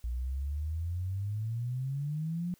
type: exponential sweep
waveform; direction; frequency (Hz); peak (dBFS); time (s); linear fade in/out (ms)
sine; up; 58.27 to 180.8; -31; 0.04-2.54; 0
effects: white hiss -66 dBFS RMS until 2.59 s

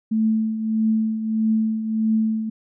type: tone with tremolo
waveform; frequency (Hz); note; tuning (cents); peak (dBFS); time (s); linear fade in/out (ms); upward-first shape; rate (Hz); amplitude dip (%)
sine; 220; A3; 0; -15; 0.11-2.5; 10; triangle; 1.6; 65
effects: none

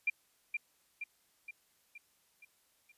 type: tone with echo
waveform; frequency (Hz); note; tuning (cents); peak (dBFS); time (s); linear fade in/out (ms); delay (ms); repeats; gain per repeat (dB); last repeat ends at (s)
sine; 2385; D7; +26; -27; 0.07-0.1; 5; 470; 6; -5; 2.92
effects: white hiss -72 dBFS RMS until 2.97 s + resampled to 32000 Hz

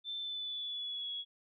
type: tone with pitch glide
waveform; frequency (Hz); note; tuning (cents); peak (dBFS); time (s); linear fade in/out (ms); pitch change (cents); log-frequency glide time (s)
sine; 3544 to 3349; A7 to G#7; +12 to +14; -37; 0.04-1.25; 50; -98; 0.18-1.12
effects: none

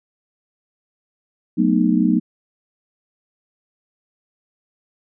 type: chord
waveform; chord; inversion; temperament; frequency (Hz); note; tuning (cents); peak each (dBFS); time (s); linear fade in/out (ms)
sine; B dominant seventh; second; just; 185.21 / 222.2 / 246.9 / 308.7; F#3 / A3 / B3 / D#4; +2 / +17 / 0 / -14; -19; 1.57-2.2; 20
effects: none

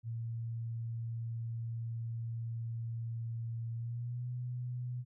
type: tone with pitch glide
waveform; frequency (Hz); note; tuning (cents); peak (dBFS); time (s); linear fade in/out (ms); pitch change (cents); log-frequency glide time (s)
sine; 115.2 to 123.47; A#2 to B2; -20 to 0; -36; 0.03-5.05; 50; +120; 3.73-4.27
effects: none

